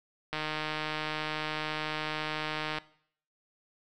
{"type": "click train", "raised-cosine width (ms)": 0.3, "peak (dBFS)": -17, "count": 379, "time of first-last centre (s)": [0.33, 2.785], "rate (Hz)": 154, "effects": ["noise-tail reverb RT60 0.6 s tail -19 dB re dry"]}